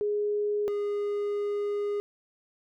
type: tone pair in turn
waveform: sine / triangle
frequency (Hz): 415.3 / 410.5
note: G#4 / G#4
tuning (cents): 0 / -20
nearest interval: unison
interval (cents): 20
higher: first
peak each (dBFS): -25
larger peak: neither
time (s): 0.01-0.68 / 0.68-2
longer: second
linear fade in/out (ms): 0
effects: none